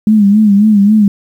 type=tone with vibrato; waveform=sine; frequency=207.7 Hz; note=G#3; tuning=in tune; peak=-4 dBFS; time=0.07-1.08 s; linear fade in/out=2 ms; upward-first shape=sine; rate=3.7 Hz; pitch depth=84 cents each way; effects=7-bit